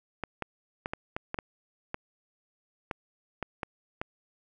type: clicks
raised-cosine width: 0.5 ms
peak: -17 dBFS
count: 12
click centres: 0.237 / 0.423 / 0.859 / 0.935 / 1.165 / 1.344 / 1.388 / 1.944 / 2.912 / 3.427 / 3.632 / 4.015 s
effects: none